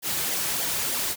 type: noise with flanger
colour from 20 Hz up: white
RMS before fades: -27 dBFS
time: 0.02-1.16 s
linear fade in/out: 50 ms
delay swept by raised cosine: 0.75 to 4.25 ms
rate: 3.3 Hz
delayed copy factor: -0.6
effects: none